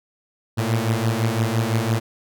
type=beating tone pair; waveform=sawtooth; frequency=110 / 115.9 Hz; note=A2 / A#2; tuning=0 / -10 cents; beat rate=5.9 Hz; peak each=-18 dBFS; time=0.57-2 s; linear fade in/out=20 ms; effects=none